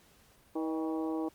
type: harmonic tone with a mistuned harmonic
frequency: 160.1 Hz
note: D#3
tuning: 50 cents sharp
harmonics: 2 / 3 / 4 / 5 / 6 / 7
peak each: -32 / -39 / -43 / -43 / -47 / -48 dBFS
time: 0.55-1.29 s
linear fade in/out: 10 ms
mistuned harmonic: 4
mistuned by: -53 cents
effects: pink hiss -63 dBFS RMS until 1.34 s + Opus 48 kbps